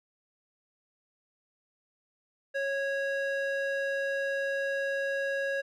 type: tone with band-pass filter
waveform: square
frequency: 551 Hz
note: C#5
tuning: 11 cents flat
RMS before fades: -31 dBFS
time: 2.54-5.62 s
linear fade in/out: 20 ms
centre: 1200 Hz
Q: 3
effects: none